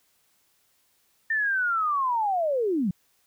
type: linear sweep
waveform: sine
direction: down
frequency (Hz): 1810 to 164.7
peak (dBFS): -22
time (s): 1.3-2.91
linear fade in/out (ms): 5
effects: white hiss -67 dBFS RMS until 3.26 s